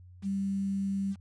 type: tone with quantisation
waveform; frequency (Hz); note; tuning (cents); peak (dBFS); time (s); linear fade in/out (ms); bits
sine; 196; G3; 0; -28; 0.22-1.16; 50; 9
effects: added 90 Hz sine -49 dBFS peak until 1.2 s + resampled to 22050 Hz